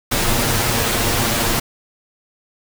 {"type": "noise with comb filter", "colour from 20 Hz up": "pink", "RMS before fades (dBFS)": -18, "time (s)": [0.11, 1.6], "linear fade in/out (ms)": 10, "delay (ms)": 8.6, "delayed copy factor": 0.6, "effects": []}